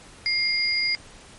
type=tone pair together; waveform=sine; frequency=2116 / 4870 Hz; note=C7 / D#8; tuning=+19 / -38 cents; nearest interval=octave + major second; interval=1443 cents; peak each=-24 / -23 dBFS; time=0.26-0.95 s; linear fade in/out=0 ms; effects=pink hiss -47 dBFS RMS until 1.38 s + MP3 48 kbps